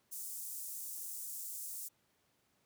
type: high-pass noise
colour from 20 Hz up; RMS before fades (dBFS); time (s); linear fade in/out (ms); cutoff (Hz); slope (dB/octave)
pink; -44; 0.11-1.89; 20; 7600; 24
effects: pink hiss -75 dBFS RMS until 2.65 s + high-pass 100 Hz 12 dB/octave